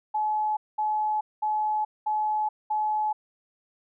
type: tone bursts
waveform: sine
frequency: 854 Hz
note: G#5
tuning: 48 cents sharp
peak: -23 dBFS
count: 5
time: 0.14-3.13 s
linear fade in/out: 10 ms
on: 430 ms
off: 210 ms
effects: none